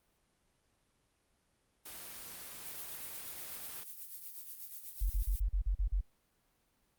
white noise, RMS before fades -47 dBFS, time 1.85-3.84 s, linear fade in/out 10 ms
violet noise with tremolo, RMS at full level -44 dBFS, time 2.65-5.4 s, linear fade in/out 5 ms, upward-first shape triangle, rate 8.2 Hz, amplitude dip 65%
sine tone bursts, 46.25 Hz, F#1, in tune, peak -28 dBFS, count 8, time 5.01-6.01 s, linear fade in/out 10 ms, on 90 ms, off 40 ms
effects pink hiss -75 dBFS RMS until 6.98 s + Opus 32 kbps

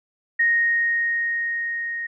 sine tone with level ramp, 1864.7 Hz, A#6, in tune, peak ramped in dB -15 to -26 dBFS, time 0.39-2.07 s, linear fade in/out 10 ms, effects none

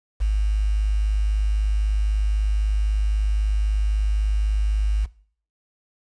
sine tone with quantisation, 51.91 Hz, G#1, in tune, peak -17 dBFS, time 0.2-5.06 s, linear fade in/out 20 ms, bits 7, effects noise-tail reverb RT60 0.5 s tail -20 dB re dry + resampled to 22050 Hz

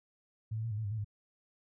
sine tone with pitch steps, 109.9 / 110.7 / 115.2 / 104 / 110.7 / 100.3 / 111.3 / 103.5 Hz, A2 / A2 / A#2 / G#2 / A2 / G2 / A2 / G#2, -2 / +11 / -20 / +3 / +11 / +40 / +20 / -5 cents, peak -33 dBFS, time 0.51-1.046 s, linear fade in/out 10 ms, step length 67 ms, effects none

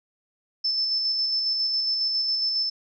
sine tone with tremolo, 5274 Hz, E8, in tune, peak -21 dBFS, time 0.64-2.7 s, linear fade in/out 10 ms, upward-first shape square, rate 7.3 Hz, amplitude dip 25%, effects none

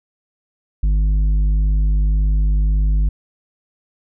sine tone with tanh clipping, 50.9 Hz, G#1, 34 cents flat, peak -14 dBFS, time 0.83-3.09 s, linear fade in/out 5 ms, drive 7 dB, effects none

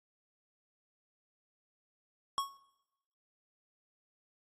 square tone with exponential decay, 1103 Hz, C#6, 9 cents flat, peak -28 dBFS, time 2.38-2.57 s, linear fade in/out 0 ms, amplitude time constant 41 ms, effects noise-tail reverb RT60 0.9 s tail -20 dB re dry + AAC 32 kbps

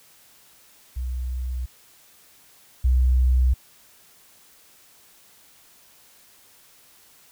sine tone pair in turn, 62.7 / 63.21 Hz, B1 / B1, +27 / +41 cents, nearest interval unison, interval 14 cents, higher second, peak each -25 / -15 dBFS, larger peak second, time 0.96-1.66 / 2.84-3.54 s, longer neither, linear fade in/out 10 ms, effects white hiss -54 dBFS RMS until 7.31 s

